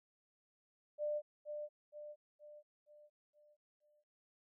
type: tone with echo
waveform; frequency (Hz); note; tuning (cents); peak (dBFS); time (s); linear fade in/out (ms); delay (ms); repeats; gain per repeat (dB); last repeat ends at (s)
sine; 596; D5; +25; -35; 0.98-1.22; 50; 470; 6; -6; 4.04
effects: none